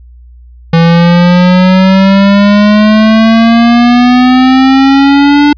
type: exponential sweep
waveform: square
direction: up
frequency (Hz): 165.2 to 293.7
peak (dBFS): -3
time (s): 0.73-5.53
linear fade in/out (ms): 5
effects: added 60 Hz sine -31 dBFS peak until 5.57 s + resampled to 11025 Hz